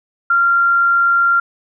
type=tone; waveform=sine; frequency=1384 Hz; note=F6; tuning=16 cents flat; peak=-10 dBFS; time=0.3-1.4 s; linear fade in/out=5 ms; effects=none